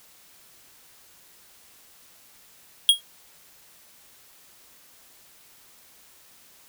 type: tone with exponential decay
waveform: square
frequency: 3281 Hz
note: G#7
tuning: 22 cents flat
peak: -9 dBFS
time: 2.89-3.01 s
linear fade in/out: 1 ms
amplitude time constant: 24 ms
effects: white hiss -54 dBFS RMS until 6.68 s